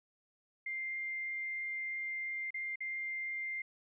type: tone with dropouts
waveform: sine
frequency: 2101 Hz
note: C7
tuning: 7 cents sharp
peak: -36 dBFS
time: 0.66-3.62 s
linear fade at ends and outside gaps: 5 ms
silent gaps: 2.506-2.542 / 2.758-2.805 s
effects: none

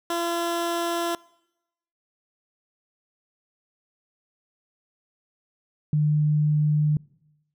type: tone pair in turn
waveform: 15% pulse / sine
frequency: 340.7 / 150.5 Hz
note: F4 / D3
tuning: -43 / +43 cents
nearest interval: octave + major second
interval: 1414 cents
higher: first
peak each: -18 dBFS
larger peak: neither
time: 0.1-1.15 / 5.93-6.97 s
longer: first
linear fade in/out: 2 ms
effects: noise-tail reverb RT60 0.9 s tail -24 dB re dry

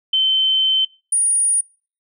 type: tone pair in turn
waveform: sine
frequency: 3082 / 9578 Hz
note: G7 / D9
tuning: -30 / +33 cents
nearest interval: octave + minor sixth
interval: 1963 cents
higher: second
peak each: -13 dBFS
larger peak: neither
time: 0.13-0.85 / 1.12-1.61 s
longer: first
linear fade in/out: 5 ms
effects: noise-tail reverb RT60 0.4 s tail -25 dB re dry

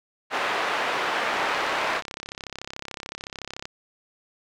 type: band-pass noise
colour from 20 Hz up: pink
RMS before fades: -26 dBFS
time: 0.3-2.02 s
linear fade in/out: 50 ms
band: 650 to 2300 Hz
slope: 12 dB/octave
type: click train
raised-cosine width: 0.2 ms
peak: -17 dBFS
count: 79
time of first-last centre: 1.34-3.655 s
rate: 33.7 Hz
effects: none

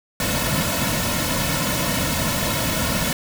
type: noise with comb filter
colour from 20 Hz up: pink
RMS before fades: -22 dBFS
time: 0.2-3.13 s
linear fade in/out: 2 ms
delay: 2.5 ms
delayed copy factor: -0.75
effects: none

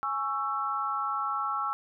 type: chord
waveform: sine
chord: C# minor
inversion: second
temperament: just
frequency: 831.5 / 1108.7 / 1330.5 Hz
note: G#5 / C#6 / E6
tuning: +2 / 0 / +16 cents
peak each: -35 / -33 / -30 dBFS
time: 0.03-1.73 s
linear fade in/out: 0 ms
effects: none

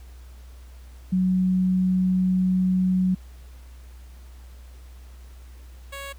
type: tone pair in turn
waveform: sine / 10% pulse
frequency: 185 / 554.4 Hz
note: F#3 / C#5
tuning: 0 / 0 cents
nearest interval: octave + perfect fifth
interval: 1900 cents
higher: second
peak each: -18 / -26 dBFS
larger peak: first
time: 1.12-3.15 / 5.92-6.13 s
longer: first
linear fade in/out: 10 ms
effects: added 62 Hz sine -41 dBFS peak until 6.18 s + pink hiss -56 dBFS RMS until 6.18 s

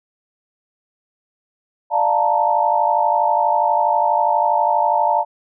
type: chord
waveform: sine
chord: Bb major seventh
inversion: first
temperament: equal with one note detuned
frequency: 594.5 / 698.5 / 880 / 932.3 Hz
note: D5 / F5 / A5 / Bb5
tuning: +21 / 0 / 0 / 0 cents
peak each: -22 / -20 / -17 / -20 dBFS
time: 1.9-5.25 s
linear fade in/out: 50 ms
effects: none

